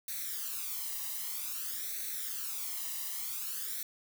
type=noise with flanger; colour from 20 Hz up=blue; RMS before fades=-38 dBFS; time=0.08-3.83 s; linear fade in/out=2 ms; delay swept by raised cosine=0.49 to 1.03 ms; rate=0.52 Hz; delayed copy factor=+0.75; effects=none